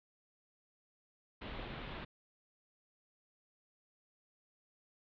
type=low-pass noise; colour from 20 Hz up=pink; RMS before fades=-45 dBFS; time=1.41-2.05 s; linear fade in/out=10 ms; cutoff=3800 Hz; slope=48 dB/octave; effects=none